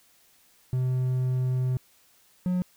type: tone pair in turn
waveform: triangle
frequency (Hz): 127.9 / 180.88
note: C3 / F#3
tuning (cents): -39 / -39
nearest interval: tritone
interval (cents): 600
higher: second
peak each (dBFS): -21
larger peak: neither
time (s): 0.73-1.77 / 2.46-2.62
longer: first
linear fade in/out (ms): 0
effects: white hiss -61 dBFS RMS until 2.76 s